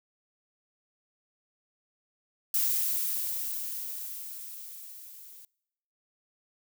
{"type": "noise with level ramp", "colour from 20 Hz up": "violet", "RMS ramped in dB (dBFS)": [-26, -50], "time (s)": [2.54, 5.45], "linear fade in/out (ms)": 2, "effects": ["noise-tail reverb RT60 0.9 s tail -26 dB re dry"]}